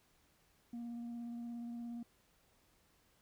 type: tone with vibrato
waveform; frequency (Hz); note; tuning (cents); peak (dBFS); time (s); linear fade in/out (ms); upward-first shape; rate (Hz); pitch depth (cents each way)
sine; 236.2; A#3; +23; -39; 0.73-2.03; 5; sine; 17; 13
effects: tanh soft clip ceiling -41 dBFS + pink hiss -72 dBFS RMS until 3.21 s